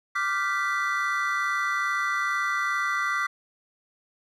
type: chord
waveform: triangle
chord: G dominant seventh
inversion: second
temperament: equal with one note detuned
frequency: 1174.7 / 1396.9 / 1539.3 / 1975.5 Hz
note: D6 / F6 / G6 / B6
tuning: 0 / 0 / -32 / 0 cents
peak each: -26 / -29 / -31 / -27 dBFS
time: 0.15-3.27 s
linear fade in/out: 10 ms
effects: none